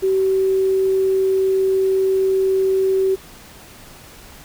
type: tone with quantisation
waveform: sine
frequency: 382.2 Hz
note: G4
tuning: 44 cents flat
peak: -14 dBFS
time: 0.02-3.16 s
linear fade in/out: 20 ms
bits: 7
effects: pink hiss -42 dBFS RMS until 4.44 s